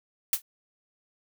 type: noise with exponential decay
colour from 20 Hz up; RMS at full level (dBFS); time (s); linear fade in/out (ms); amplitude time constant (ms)
blue; -19; 0.33-0.42; 2; 18
effects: none